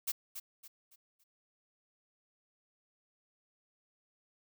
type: noise with echo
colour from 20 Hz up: blue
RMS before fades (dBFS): -34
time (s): 0.07-0.12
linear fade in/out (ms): 10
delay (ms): 280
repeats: 4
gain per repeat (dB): -9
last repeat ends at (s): 1.24
effects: none